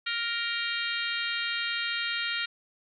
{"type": "harmonic tone with a mistuned harmonic", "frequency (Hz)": 467.5, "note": "A#4", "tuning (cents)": 5, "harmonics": [3, 4, 5, 6, 7, 8, 9], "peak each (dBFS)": [-34, -35, -36, -37, -37, -38, -39], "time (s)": [0.06, 2.46], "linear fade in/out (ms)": 10, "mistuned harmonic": 7, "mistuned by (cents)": -37, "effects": []}